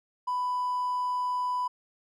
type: tone with hard clipping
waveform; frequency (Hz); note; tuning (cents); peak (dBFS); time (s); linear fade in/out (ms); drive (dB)
triangle; 994; B5; +11; -27; 0.27-1.68; 10; 4
effects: none